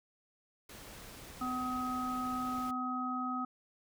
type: noise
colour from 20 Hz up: pink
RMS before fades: -50 dBFS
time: 0.69-2.71 s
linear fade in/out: 5 ms
type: harmonic tone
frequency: 252.9 Hz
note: B3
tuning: 41 cents sharp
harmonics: 1 / 3 / 5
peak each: -37 / -42 / -36 dBFS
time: 1.41-3.45 s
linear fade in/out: 5 ms
effects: none